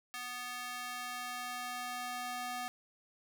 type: tone with high-pass filter sweep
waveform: square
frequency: 246.9 Hz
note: B3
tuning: in tune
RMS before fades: -41 dBFS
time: 0.14-2.68 s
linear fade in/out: 0 ms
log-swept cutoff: 1400 to 740 Hz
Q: 1.1
effects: none